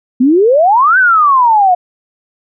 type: exponential two-way sweep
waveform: sine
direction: up then down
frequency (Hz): 240.3 to 1568 to 702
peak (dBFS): -5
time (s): 0.2-1.75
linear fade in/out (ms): 10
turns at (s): 0.98
effects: none